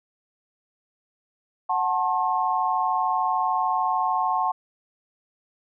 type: chord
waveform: sine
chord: F# diminished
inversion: none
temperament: equal with one note detuned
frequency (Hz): 740 / 880 / 1073.4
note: F#5 / A5 / C6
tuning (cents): 0 / 0 / +44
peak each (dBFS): -25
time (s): 1.69-4.52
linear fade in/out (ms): 10
effects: none